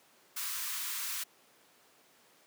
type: high-pass noise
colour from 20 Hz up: white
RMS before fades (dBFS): -37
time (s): 0.36-1.24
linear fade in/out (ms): 10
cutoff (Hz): 950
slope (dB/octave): 96
effects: pink hiss -63 dBFS RMS until 2.46 s + high-pass 300 Hz 12 dB/octave